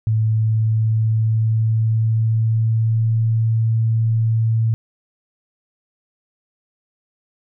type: tone with pitch glide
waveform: sine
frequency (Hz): 110 to 112.64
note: A2 to A2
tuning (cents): 0 to +41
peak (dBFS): -14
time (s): 0.07-4.74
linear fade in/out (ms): 0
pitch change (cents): +41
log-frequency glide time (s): 0.22-3.29
effects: none